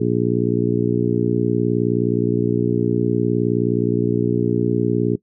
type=harmonic tone; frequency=59.4 Hz; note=A#1; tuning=33 cents sharp; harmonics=2 / 3 / 4 / 5 / 6 / 7; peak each=-23 / -23 / -23 / -23 / -23 / -23 dBFS; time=0-5.16 s; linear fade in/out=10 ms; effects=noise-tail reverb RT60 0.1 s tail -21 dB re dry